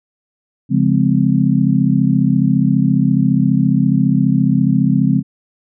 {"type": "chord", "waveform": "sine", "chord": "Db major seventh", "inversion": "none", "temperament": "just", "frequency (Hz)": [138.59, 173.24, 207.9, 259.9], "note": ["Db3", "F3", "Ab3", "C4"], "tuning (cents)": [0, -14, 2, -11], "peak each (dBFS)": -16, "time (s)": [0.69, 5.23], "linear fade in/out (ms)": 50, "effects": []}